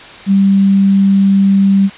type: tone with quantisation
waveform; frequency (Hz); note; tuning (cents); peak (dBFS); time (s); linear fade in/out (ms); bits
sine; 196; G3; 0; -6; 0.26-1.9; 50; 6
effects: white hiss -33 dBFS RMS until 1.97 s + resampled to 8000 Hz